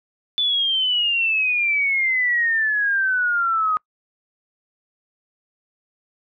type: exponential sweep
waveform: sine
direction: down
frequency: 3500 to 1244.5 Hz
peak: -17 dBFS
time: 0.38-3.77 s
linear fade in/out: 0 ms
effects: noise-tail reverb RT60 0.1 s tail -26 dB re dry